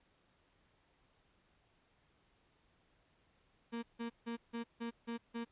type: tone bursts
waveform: 35% pulse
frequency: 233.1 Hz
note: A#3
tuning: in tune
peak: -37 dBFS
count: 7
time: 3.72-5.45 s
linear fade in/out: 20 ms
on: 110 ms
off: 160 ms
effects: pink hiss -73 dBFS RMS until 5.51 s + resampled to 8000 Hz